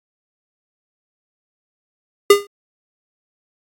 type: tone with exponential decay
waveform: square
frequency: 405.2 Hz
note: G#4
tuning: 43 cents flat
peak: -3 dBFS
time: 2.3-2.47 s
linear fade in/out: 5 ms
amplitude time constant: 35 ms
effects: AAC 48 kbps